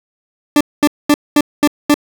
40% pulse tone bursts, 293.7 Hz, D4, in tune, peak -6 dBFS, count 6, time 0.56-1.942 s, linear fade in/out 2 ms, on 47 ms, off 220 ms, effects none

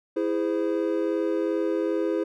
triangle chord, E augmented, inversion none, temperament just, 329.6 / 412 / 515 Hz, E4 / G#4 / B#4, 0 / -14 / -28 cents, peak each -24 / -26 / -27 dBFS, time 0.16-2.24 s, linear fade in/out 10 ms, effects none

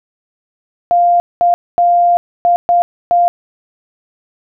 sine tone bursts at uneven times, 698.5 Hz, F5, in tune, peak -7 dBFS, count 6, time 0.91-1.2 / 1.41-1.54 / 1.78-2.17 / 2.45-2.56 / 2.69-2.82 / 3.11-3.28 s, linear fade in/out 0 ms, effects none

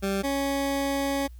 20% pulse tone pair in turn, 196 / 277.2 Hz, G3 / C#4, 0 / 0 cents, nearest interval tritone, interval 600 cents, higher second, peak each -20 dBFS, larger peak neither, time 0.02-0.23 / 0.23-1.28 s, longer second, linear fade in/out 20 ms, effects added 60 Hz sine -41 dBFS peak until 1.39 s + white hiss -65 dBFS RMS until 1.39 s

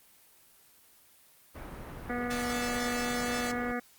pink low-pass noise, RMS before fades -43 dBFS, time 1.54-3.73 s, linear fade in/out 20 ms, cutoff 1800 Hz, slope 12 dB/octave
harmonic tone, 243.3 Hz, B3, 26 cents flat, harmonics 1 / 2 / 3 / 5 / 6 / 7 / 8 / 9, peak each -34 / -37 / -39 / -41 / -42 / -42 / -43 / -44 dBFS, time 2.09-3.8 s, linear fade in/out 10 ms
5% pulse chord, D suspended second, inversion none, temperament equal, 587.3 / 659.3 / 880 Hz, D5 / E5 / A5, 0 / 0 / 0 cents, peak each -30 / -30 / -29 dBFS, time 2.3-3.52 s, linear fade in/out 10 ms
effects white hiss -60 dBFS RMS until 3.98 s + Opus 24 kbps

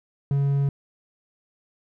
triangle tone, 139.9 Hz, C#3, 16 cents sharp, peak -17 dBFS, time 0.31-0.69 s, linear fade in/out 2 ms, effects none

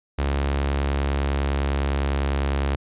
sawtooth tone with notch filter, 69.9 Hz, C#2, 15 cents sharp, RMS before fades -23 dBFS, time 0.18-2.76 s, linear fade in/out 10 ms, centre 170 Hz, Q 1.7, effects resampled to 8000 Hz

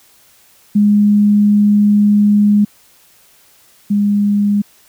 sine tone pair in turn, 206.7 / 204.4 Hz, G#3 / G#3, -8 / -27 cents, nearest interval unison, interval 19 cents, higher first, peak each -7 / -10 dBFS, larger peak first, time 0.75-2.65 / 3.9-4.62 s, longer first, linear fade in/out 10 ms, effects white hiss -49 dBFS RMS until 4.88 s

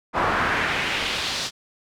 brown noise with band-pass filter sweep, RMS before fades -24 dBFS, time 0.13-1.51 s, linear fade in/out 50 ms, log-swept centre 1100 to 5100 Hz, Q 1.6, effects none

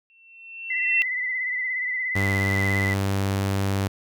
sine tone with exponential growth, 2701 Hz, E7, 42 cents sharp, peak -16 dBFS, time 0.1-1.02 s, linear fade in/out 0 ms, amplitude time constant 200 ms
sine tone with vibrato, 2012 Hz, B6, 32 cents sharp, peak -24 dBFS, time 0.7-2.94 s, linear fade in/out 5 ms, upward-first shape sine, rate 17 Hz, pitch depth 46 cents each way
sawtooth tone, 98 Hz, G2, in tune, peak -18 dBFS, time 2.15-3.88 s, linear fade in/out 10 ms
effects none

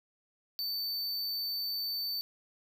square tone, 4549 Hz, C#8, 44 cents sharp, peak -33 dBFS, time 0.59-2.21 s, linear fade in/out 0 ms, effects none

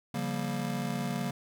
square chord, G half-diminished seventh, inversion second, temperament just, 141.12 / 176.4 / 196 / 235.2 Hz, Db3 / F3 / G3 / Bb3, +31 / +18 / 0 / +16 cents, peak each -37 / -39 / -38 / -36 dBFS, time 0.14-1.31 s, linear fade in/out 5 ms, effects 11-bit

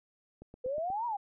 click train, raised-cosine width 2 ms, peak -35 dBFS, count 5, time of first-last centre 0.42-0.903 s, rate 8.29 Hz
sine exponential two-way sweep, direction up then down, 490 to 980 to 781 Hz, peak -31 dBFS, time 0.64-1.17 s, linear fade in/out 10 ms, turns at 1.06 s
effects none

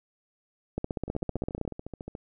two click trains, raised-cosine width 2 ms, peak -16 / -24 dBFS, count 15 / 16, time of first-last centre 0.78-1.677 / 1.08-2.151 s, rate 15.6 / 14 Hz, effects none

